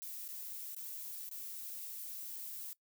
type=noise with dropouts; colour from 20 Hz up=violet; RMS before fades=-45 dBFS; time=0.02-2.73 s; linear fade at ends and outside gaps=0 ms; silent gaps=0.28-0.287 / 0.747-0.764 / 1.291-1.313 s; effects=noise-tail reverb RT60 0.1 s tail -20 dB re dry